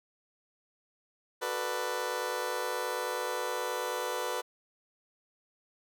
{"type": "chord", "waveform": "20% pulse", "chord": "B minor seventh", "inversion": "second", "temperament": "just", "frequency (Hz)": [370.4, 444.5, 493.9, 592.7], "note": ["F#4", "A4", "B4", "D5"], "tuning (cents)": [2, 18, 0, 16], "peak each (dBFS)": [-35, -34, -29, -35], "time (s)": [1.41, 4.42], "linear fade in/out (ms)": 20, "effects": []}